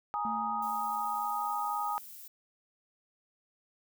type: chord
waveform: sine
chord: Ab suspended second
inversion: none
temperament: just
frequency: 830.6 / 934.4 / 1245.9 Hz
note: Ab5 / Bb5 / Eb6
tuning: 0 / +4 / +2 cents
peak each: -34 / -37 / -34 dBFS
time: 0.14-1.98 s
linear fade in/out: 0 ms
type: tone with exponential decay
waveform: triangle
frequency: 222.6 Hz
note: A3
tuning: 20 cents sharp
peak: -35 dBFS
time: 0.25-2.14 s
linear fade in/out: 0 ms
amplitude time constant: 410 ms
type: noise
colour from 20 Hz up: violet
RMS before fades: -48 dBFS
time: 0.62-2.28 s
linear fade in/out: 5 ms
effects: none